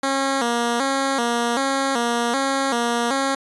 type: tone with vibrato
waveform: 10% pulse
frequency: 253.6 Hz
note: B3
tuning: 46 cents sharp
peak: -11 dBFS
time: 0.03-3.35 s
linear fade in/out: 5 ms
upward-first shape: square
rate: 1.3 Hz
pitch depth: 120 cents each way
effects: resampled to 24000 Hz